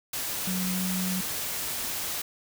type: tone in noise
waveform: sine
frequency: 185 Hz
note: F#3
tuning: in tune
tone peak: -28 dBFS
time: 0.47-1.21 s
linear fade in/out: 5 ms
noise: white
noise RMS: -32 dBFS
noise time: 0.13-2.22 s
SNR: +1 dB
effects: none